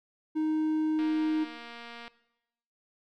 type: tone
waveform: triangle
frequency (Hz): 311.5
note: D#4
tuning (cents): +2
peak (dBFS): -24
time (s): 0.35-1.45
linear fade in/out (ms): 20
type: click train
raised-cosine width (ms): 0.3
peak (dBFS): -29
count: 257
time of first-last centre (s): 0.99-2.079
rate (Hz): 235
effects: noise-tail reverb RT60 0.9 s tail -18 dB re dry